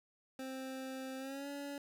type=tone with pitch glide; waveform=25% pulse; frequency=263 to 283.5 Hz; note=C4 to C#4; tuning=+9 to +39 cents; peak=-38 dBFS; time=0.39-1.78 s; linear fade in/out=2 ms; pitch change=+130 cents; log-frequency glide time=1.18-1.48 s; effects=none